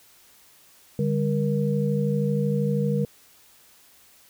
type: tone cluster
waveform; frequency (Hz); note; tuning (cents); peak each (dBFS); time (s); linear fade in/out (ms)
sine; 146.8 / 199.6 / 473.2; D3 / G3 / A#4; 0 / +32 / +26; -24 / -25 / -27; 0.99-3.05; 2
effects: white hiss -55 dBFS RMS until 4.29 s